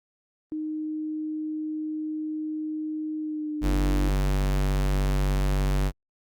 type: tone with pitch glide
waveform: sine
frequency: 309.3 to 296 Hz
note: D#4 to D4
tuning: -10 to +14 cents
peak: -28 dBFS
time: 0.52-4.09 s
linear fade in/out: 0 ms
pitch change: -76 cents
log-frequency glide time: 3.19-3.87 s
type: tone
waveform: square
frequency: 48.31 Hz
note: G1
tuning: 25 cents flat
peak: -22 dBFS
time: 3.61-5.92 s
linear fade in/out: 50 ms
effects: Opus 24 kbps